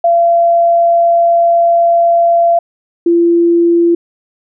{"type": "tone pair in turn", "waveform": "sine", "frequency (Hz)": [682, 341], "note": ["F5", "F4"], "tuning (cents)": [-41, -41], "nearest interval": "octave", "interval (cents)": 1200, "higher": "first", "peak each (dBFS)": -6, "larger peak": "neither", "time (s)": [[0.04, 2.59], [3.06, 3.95]], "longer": "first", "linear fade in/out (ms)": 5, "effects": []}